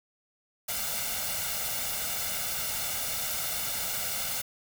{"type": "noise with comb filter", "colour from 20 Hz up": "white", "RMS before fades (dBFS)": -32, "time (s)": [0.68, 4.42], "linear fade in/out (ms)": 10, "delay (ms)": 1.4, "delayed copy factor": 0.7, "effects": []}